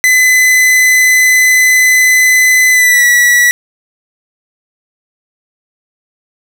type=tone with pitch glide; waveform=45% pulse; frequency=2017 to 1943.8 Hz; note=B6 to B6; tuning=+36 to -28 cents; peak=-5 dBFS; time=0.04-3.51 s; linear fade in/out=0 ms; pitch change=-64 cents; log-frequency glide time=2.71-3.05 s; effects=none